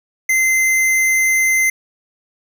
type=tone; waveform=square; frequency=2071 Hz; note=C7; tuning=18 cents flat; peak=-13 dBFS; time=0.29-1.7 s; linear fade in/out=5 ms; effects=none